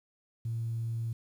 sine tone, 114.7 Hz, A#2, 28 cents flat, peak -30 dBFS, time 0.45-1.13 s, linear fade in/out 5 ms, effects tanh soft clip ceiling -26 dBFS + 10-bit

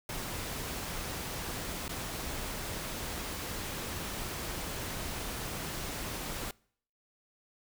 pink noise with dropouts, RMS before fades -38 dBFS, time 0.09-6.51 s, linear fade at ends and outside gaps 2 ms, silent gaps 1.881-1.892 s, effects noise-tail reverb RT60 0.6 s tail -25 dB re dry

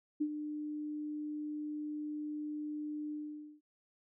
sine tone with ADSR envelope, 300 Hz, D4, 37 cents sharp, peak -28 dBFS, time 0.2-3.61 s, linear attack 15 ms, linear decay 65 ms, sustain -9 dB, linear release 490 ms, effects none

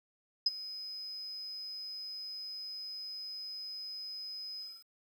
sine tone with ADSR envelope, 5050 Hz, D#8, 25 cents sharp, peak -22 dBFS, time 0.46-4.85 s, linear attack 6 ms, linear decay 26 ms, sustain -18 dB, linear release 250 ms, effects 10-bit

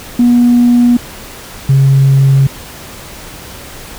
sine tone pair in turn, 241.7 / 136.16 Hz, B3 / C#3, -37 / -31 cents, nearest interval minor seventh, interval 994 cents, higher first, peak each -3 dBFS, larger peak neither, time 0.19-0.97 / 1.69-2.47 s, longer neither, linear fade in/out 5 ms, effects tanh soft clip ceiling -1 dBFS + pink hiss -30 dBFS RMS until 3.98 s

